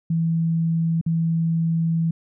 sine tone with dropouts, 164.6 Hz, E3, 2 cents flat, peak -18 dBFS, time 0.1-2.11 s, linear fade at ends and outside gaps 5 ms, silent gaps 1.013-1.062 s, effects none

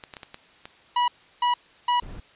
clicks, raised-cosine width 0.2 ms, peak -20 dBFS, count 6, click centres 0.038 / 0.138 / 0.168 / 0.232 / 0.344 / 0.655 s
45% pulse tone bursts, 973 Hz, B5, 26 cents flat, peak -19 dBFS, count 3, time 0.96-2 s, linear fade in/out 5 ms, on 120 ms, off 340 ms
brown noise, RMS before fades -38 dBFS, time 2.02-2.2 s, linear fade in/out 5 ms
effects white hiss -54 dBFS RMS until 2.35 s + resampled to 8000 Hz

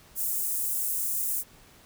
white high-pass noise, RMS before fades -29 dBFS, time 0.15-1.44 s, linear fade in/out 50 ms, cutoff 8100 Hz, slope 24 dB/octave, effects pink hiss -55 dBFS RMS until 1.85 s

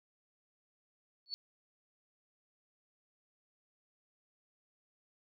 sine tone with exponential growth, 4435 Hz, C#8, in tune, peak -32 dBFS, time 1.26-1.34 s, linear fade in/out 0 ms, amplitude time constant 17 ms, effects none

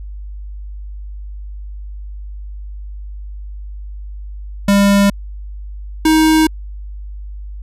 square tone pair in turn, 200 / 315.2 Hz, G3 / D#4, +35 / +23 cents, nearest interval minor sixth, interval 788 cents, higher second, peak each -9 dBFS, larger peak neither, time 4.68-5.1 / 6.05-6.47 s, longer neither, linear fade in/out 5 ms, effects added 50 Hz sine -26 dBFS peak until 7.62 s + resampled to 32000 Hz

